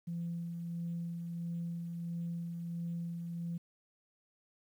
sine tone with tremolo, 170 Hz, F3, 46 cents flat, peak -34 dBFS, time 0.07-3.58 s, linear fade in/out 10 ms, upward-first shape sine, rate 1.5 Hz, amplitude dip 35%, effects tanh soft clip ceiling -31 dBFS + 11-bit

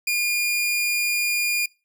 sawtooth tone, 2422 Hz, D#7, 47 cents flat, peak -17 dBFS, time 0.07-1.66 s, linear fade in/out 5 ms, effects noise-tail reverb RT60 0.3 s tail -24 dB re dry

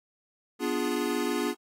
square chord, B diminished seventh, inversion none, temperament equal, 246.9 / 293.7 / 349.2 / 415.3 Hz, B3 / D4 / F4 / Ab4, 0 / 0 / 0 / 0 cents, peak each -33 dBFS, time 0.59-1.55 s, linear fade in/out 50 ms, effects AAC 48 kbps

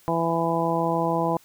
harmonic tone, 166.4 Hz, E3, 17 cents sharp, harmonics 1 / 2 / 3 / 4 / 5 / 6, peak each -28 / -28 / -28 / -28 / -28 / -28 dBFS, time 0.08-1.37 s, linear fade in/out 0 ms, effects white hiss -56 dBFS RMS until 1.44 s

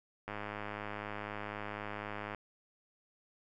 click train, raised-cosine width 0.5 ms, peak -25 dBFS, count 216, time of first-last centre 0.28-2.347 s, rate 104 Hz, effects none

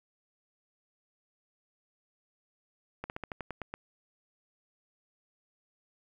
slowing click train, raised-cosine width 0.5 ms, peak -22 dBFS, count 9, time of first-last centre 3.04-3.74 s, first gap 59 ms, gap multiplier 1.11, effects 10-bit

